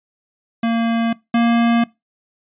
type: tone pair in turn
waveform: square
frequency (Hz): 230 / 233.6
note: A#3 / A#3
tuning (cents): -23 / +4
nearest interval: unison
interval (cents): 27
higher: second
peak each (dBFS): -16 / -13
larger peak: second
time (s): 0.63-1.13 / 1.34-1.84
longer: neither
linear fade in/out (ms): 5
effects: noise-tail reverb RT60 0.2 s tail -21 dB re dry + resampled to 8000 Hz